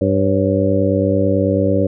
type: harmonic tone with a mistuned harmonic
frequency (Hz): 98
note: G2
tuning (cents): 0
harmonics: 1 / 2 / 3 / 4 / 5 / 6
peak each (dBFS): -19 / -20 / -19 / -23 / -20 / -19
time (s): 0.01-1.87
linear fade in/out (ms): 5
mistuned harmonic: 6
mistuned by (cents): -87
effects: none